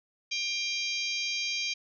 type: harmonic tone with a mistuned harmonic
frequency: 796 Hz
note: G5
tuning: 26 cents sharp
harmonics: 3 / 4 / 5 / 6 / 7 / 8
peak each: -33 / -36 / -39 / -36 / -40 / -40 dBFS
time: 0.31-1.74 s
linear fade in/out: 10 ms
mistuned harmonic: 5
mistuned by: -38 cents
effects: none